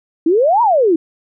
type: exponential two-way sweep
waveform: sine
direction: up then down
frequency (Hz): 307.4 to 987.8 to 307.4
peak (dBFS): -9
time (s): 0.26-0.96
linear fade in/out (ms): 5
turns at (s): 0.62
effects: none